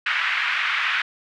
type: band-pass noise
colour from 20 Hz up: white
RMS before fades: -23 dBFS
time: 0.06-1.02 s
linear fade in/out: 5 ms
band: 1300 to 2500 Hz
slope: 24 dB/octave
effects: none